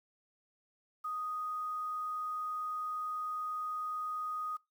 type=tone with quantisation; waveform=sine; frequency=1244.5 Hz; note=D#6; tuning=in tune; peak=-35 dBFS; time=1.04-4.57 s; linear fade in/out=10 ms; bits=10; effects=noise-tail reverb RT60 0.2 s tail -21 dB re dry